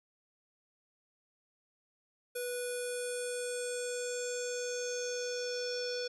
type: tone with low-pass filter sweep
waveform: square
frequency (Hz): 491.2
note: B4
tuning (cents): -9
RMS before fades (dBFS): -37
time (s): 2.35-6.08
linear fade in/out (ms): 10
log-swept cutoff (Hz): 11000 to 5100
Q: 6.7
effects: none